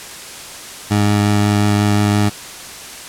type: tone with vibrato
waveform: 20% pulse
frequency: 103.4 Hz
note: G#2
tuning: 7 cents flat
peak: -7 dBFS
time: 0.9-2.3 s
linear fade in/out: 20 ms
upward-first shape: triangle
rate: 5.6 Hz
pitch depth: 11 cents each way
effects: white hiss -32 dBFS RMS until 3.08 s + low-pass 10000 Hz 12 dB/octave